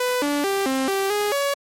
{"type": "tone with pitch steps", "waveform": "sawtooth", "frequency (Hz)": [498.4, 289.5, 393.3, 265.1, 390.4, 414.3, 563], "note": ["B4", "D4", "G4", "C4", "G4", "G#4", "C#5"], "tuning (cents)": [16, -25, 6, 23, -7, -4, 27], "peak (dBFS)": -16, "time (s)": [0, 1.54], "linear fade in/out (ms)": 5, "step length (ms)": 220, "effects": ["MP3 64 kbps"]}